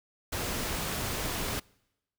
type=noise; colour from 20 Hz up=pink; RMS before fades=-33 dBFS; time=0.32-1.6 s; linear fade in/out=10 ms; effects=noise-tail reverb RT60 0.9 s tail -26 dB re dry